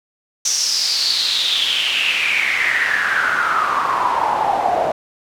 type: noise with band-pass filter sweep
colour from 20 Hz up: pink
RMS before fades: -18 dBFS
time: 0.45-4.92 s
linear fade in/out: 5 ms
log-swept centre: 6000 to 660 Hz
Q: 7
effects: none